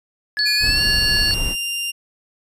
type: tone with tremolo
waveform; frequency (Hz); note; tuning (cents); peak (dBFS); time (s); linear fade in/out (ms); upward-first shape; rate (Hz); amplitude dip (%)
triangle; 1701; G#6; +41; -19; 0.37-1.31; 0; sine; 4.2; 35
type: tone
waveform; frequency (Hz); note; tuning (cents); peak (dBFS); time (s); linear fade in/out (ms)
sine; 4435; C#8; 0; -17; 0.39-1.34; 0
type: tone with pitch glide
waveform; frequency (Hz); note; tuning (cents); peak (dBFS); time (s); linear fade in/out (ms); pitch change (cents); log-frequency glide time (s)
sawtooth; 2430 to 2791; D#7 to F7; -42 to -2; -19; 0.45-1.92; 20; +240; 0.56-0.81
type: noise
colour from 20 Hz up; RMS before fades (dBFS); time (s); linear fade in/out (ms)
brown; -24; 0.6-1.56; 50
effects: resampled to 32000 Hz